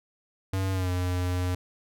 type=tone with pitch glide; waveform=square; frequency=95.5 to 90.14 Hz; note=G2 to F#2; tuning=-45 to -45 cents; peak=-26 dBFS; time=0.53-1.55 s; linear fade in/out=5 ms; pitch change=-100 cents; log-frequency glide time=0.72-0.9 s; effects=none